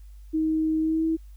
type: tone with pitch glide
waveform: sine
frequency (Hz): 315.5 to 322.9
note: D#4 to E4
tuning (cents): +24 to -36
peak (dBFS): -21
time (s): 0.33-1.17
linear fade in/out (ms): 20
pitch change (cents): +40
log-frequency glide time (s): 0.8-1.05
effects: added 50 Hz sine -42 dBFS peak until 1.36 s + white hiss -66 dBFS RMS until 1.36 s